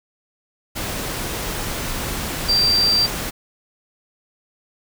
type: tone in noise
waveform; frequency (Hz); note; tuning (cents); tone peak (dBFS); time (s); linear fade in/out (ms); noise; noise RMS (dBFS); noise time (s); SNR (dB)
sine; 4699; D8; 0; -14; 2.48-3.07; 20; pink; -26; 0.75-3.31; +9
effects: none